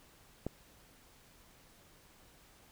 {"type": "click", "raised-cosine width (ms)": 2, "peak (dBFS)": -22, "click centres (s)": 0.466, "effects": ["pink hiss -62 dBFS RMS until 2.71 s"]}